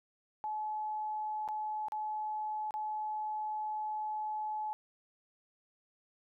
sine tone with dropouts, 856 Hz, A5, 48 cents flat, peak -34 dBFS, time 0.44-4.73 s, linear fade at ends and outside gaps 0 ms, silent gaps 1.478-1.487 / 1.884-1.921 / 2.708-2.74 s, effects none

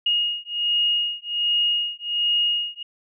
sine beating tone pair, 2864 / 2865.3 Hz, F7 / F7, +43 / +44 cents, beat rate 1.3 Hz, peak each -23 dBFS, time 0.06-2.83 s, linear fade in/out 5 ms, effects none

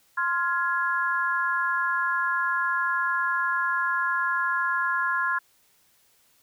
sine chord, F minor, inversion second, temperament just, 1047.7 / 1396.9 / 1676.3 Hz, C6 / F6 / Ab6, +2 / 0 / +16 cents, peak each -27 dBFS, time 0.17-5.39 s, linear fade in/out 10 ms, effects white hiss -63 dBFS RMS until 6.42 s

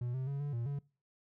triangle tone with pitch steps, 121.8 / 130.7 / 139.8 / 144.4 / 117.6 / 141.9 Hz, B2 / C3 / C#3 / D3 / A#2 / C#3, -24 / -1 / +15 / -29 / +16 / +41 cents, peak -32 dBFS, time 0.01-0.79 s, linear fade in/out 5 ms, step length 130 ms, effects noise-tail reverb RT60 0.4 s tail -25 dB re dry

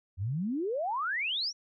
sine exponential sweep, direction up, 85.7 to 5920 Hz, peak -29 dBFS, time 0.17-1.53 s, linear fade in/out 50 ms, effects none

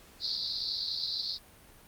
white band-pass noise, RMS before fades -33 dBFS, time 0.2-1.39 s, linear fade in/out 50 ms, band 3900 to 4900 Hz, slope 96 dB/octave, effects pink hiss -56 dBFS RMS until 1.87 s + Opus 48 kbps

